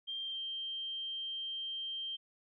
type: tone with pitch glide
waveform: sine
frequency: 3179 to 3150 Hz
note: G7 to G7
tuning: +24 to +8 cents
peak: -37 dBFS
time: 0.07-2.17 s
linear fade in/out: 20 ms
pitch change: -16 cents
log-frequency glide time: 0.19-0.39 s
effects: none